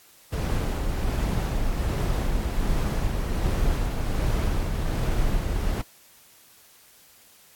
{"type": "noise with tremolo", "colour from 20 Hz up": "brown", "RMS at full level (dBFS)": -23, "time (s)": [0.32, 5.82], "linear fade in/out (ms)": 10, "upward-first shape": "sine", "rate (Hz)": 1.3, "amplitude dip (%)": 30, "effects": ["white hiss -54 dBFS RMS until 7.55 s", "AAC 64 kbps"]}